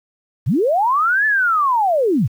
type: linear two-way sweep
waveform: sine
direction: up then down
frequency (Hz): 85.2 to 1760 to 85.2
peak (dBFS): -13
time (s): 0.46-2.28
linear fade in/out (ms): 20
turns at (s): 1.26
effects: 8-bit